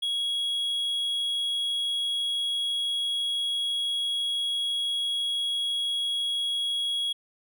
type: tone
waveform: triangle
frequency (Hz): 3322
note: G#7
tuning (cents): 0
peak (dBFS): -24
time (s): 0.02-7.13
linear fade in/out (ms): 10
effects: none